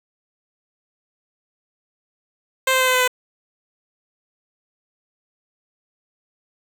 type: tone with pitch steps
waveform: 10% pulse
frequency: 523.3 / 519.1 / 514.9 / 510.8 / 506.6 / 502.6 Hz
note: C5 / C5 / C5 / C5 / B4 / B4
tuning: 0 / -14 / -28 / -42 / +44 / +30 cents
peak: -7 dBFS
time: 2.67-3.078 s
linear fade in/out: 5 ms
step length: 68 ms
effects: 7-bit